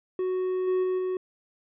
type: tone with level steps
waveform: triangle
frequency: 370 Hz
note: F#4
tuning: in tune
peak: -23 / -20 / -22 / -24 dBFS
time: 0.19-1.17 s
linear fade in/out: 2 ms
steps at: 0.67 / 0.83 / 0.98 s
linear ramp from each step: 10 ms
effects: resampled to 8000 Hz